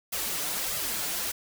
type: noise with flanger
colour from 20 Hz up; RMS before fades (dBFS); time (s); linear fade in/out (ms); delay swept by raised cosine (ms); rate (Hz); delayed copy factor
white; -31; 0.12-1.32; 10; 1.5 to 6.9; 1.6; +0.75
effects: none